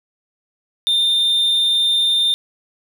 triangle tone with amplitude modulation, 3611 Hz, A7, 44 cents sharp, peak -11 dBFS, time 0.87-2.34 s, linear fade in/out 0 ms, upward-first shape sine, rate 254 Hz, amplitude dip 25%, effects none

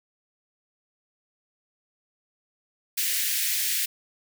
white high-pass noise, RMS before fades -26 dBFS, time 2.97-3.86 s, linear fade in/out 10 ms, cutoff 1700 Hz, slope 48 dB/octave, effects none

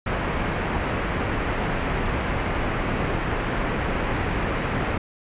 pink low-pass noise, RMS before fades -25 dBFS, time 0.06-4.98 s, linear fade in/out 5 ms, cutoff 2500 Hz, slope 24 dB/octave, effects resampled to 8000 Hz

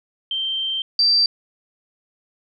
sine tone pair in turn, 3136 / 4681 Hz, G7 / D8, 0 / -7 cents, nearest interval perfect fifth, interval 693 cents, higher second, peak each -21 / -13 dBFS, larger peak second, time 0.31-0.82 / 0.99-1.26 s, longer first, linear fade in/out 2 ms, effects none

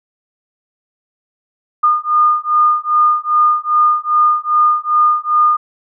sine beating tone pair, 1217 / 1219.5 Hz, D#6 / D#6, -39 / -35 cents, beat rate 2.5 Hz, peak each -13 dBFS, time 1.83-5.57 s, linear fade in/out 10 ms, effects none

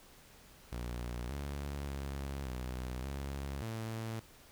sawtooth tone with pitch steps, 60.1 / 70.8 / 69 / 62.8 / 69.1 / 112.2 Hz, B1 / C#2 / C#2 / B1 / C#2 / A2, -46 / +37 / -7 / +30 / -5 / +34 cents, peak -34 dBFS, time 0.72-4.2 s, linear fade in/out 5 ms, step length 580 ms, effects pink hiss -59 dBFS RMS until 4.51 s

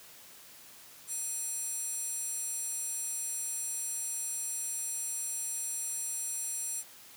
square tone with high-pass filter, 840 Hz, G#5, 19 cents sharp, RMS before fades -36 dBFS, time 1.07-6.84 s, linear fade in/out 50 ms, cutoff 8300 Hz, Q 5.6, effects white hiss -53 dBFS RMS until 7.16 s + high-pass 80 Hz 12 dB/octave

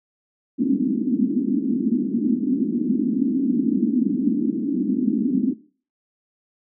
pink band-pass noise, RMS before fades -21 dBFS, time 0.58-5.54 s, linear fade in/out 20 ms, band 220 to 290 Hz, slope 48 dB/octave, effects noise-tail reverb RT60 0.4 s tail -18 dB re dry

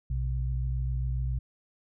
sine tone pair together, 60.12 / 127.4 Hz, B1 / C3, -46 / -46 cents, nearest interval octave + minor second, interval 1300 cents, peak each -28 / -32 dBFS, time 0.1-1.39 s, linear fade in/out 5 ms, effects none

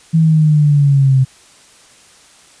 sine linear sweep, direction down, 163.6 to 130 Hz, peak -7 dBFS, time 0.13-1.25 s, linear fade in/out 20 ms, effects white hiss -45 dBFS RMS until 2.6 s + resampled to 22050 Hz

